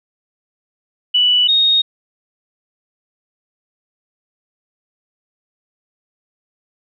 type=tone pair in turn; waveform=sine; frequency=2960 / 3726 Hz; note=F#7 / A#7; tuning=0 / -2 cents; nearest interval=major third; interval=398 cents; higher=second; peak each=-10 dBFS; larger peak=neither; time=1.14-1.48 / 1.48-1.82 s; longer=neither; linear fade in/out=10 ms; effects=none